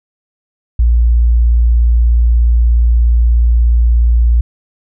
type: tone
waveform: sine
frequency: 58.4 Hz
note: A#1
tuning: 4 cents sharp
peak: -6 dBFS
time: 0.79-4.41 s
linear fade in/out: 5 ms
effects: none